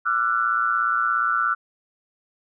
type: tone cluster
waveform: sine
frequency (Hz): 1176 / 1354 / 1471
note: D6 / E6 / F#6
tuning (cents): +2 / +46 / -11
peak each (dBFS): -27 / -21 / -24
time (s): 0.05-1.55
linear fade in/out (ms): 20
effects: none